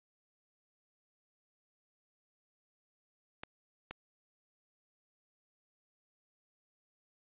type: clicks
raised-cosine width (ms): 0.3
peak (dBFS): -25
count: 2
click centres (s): 3.435 / 3.91
effects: resampled to 8000 Hz + 11-bit